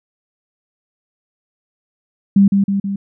sine tone with echo, 198 Hz, G3, 18 cents sharp, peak -6 dBFS, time 2.36-2.48 s, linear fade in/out 5 ms, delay 160 ms, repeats 3, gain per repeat -4 dB, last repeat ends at 2.96 s, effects none

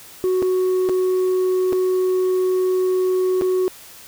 sine tone with dropouts, 370 Hz, F#4, in tune, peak -13 dBFS, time 0.24-3.68 s, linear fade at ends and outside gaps 0 ms, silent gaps 0.421-0.426 / 0.889-0.895 / 1.725-1.73 / 3.412-3.42 s, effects tanh soft clip ceiling -15 dBFS + white hiss -42 dBFS RMS until 4.07 s

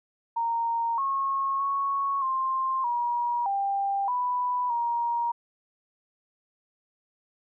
sine tone with pitch steps, 927 / 1090 / 1106 / 1054 / 957 / 793 / 989 / 943 Hz, A#5 / C#6 / C#6 / C6 / A#5 / G5 / B5 / A#5, -10 / -29 / -4 / +12 / +45 / +20 / +2 / +20 cents, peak -24 dBFS, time 0.36-5.32 s, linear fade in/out 10 ms, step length 620 ms, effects none

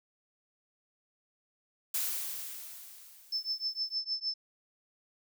blue noise with exponential decay, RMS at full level -31 dBFS, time 1.94-3.97 s, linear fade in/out 5 ms, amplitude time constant 440 ms
sine tone with tremolo, 5274 Hz, E8, in tune, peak -28 dBFS, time 3.32-4.34 s, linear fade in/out 5 ms, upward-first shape triangle, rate 6.5 Hz, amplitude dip 100%
effects none

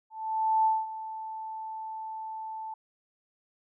sine tone with ADSR envelope, 880 Hz, A5, in tune, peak -20 dBFS, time 0.1-2.74 s, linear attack 550 ms, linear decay 210 ms, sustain -15 dB, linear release 4 ms, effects none

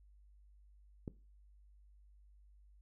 click, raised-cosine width 3 ms, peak -28 dBFS, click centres 1.078 s, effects noise-tail reverb RT60 0.3 s tail -18 dB re dry + added 50 Hz sine -60 dBFS peak until 2.81 s

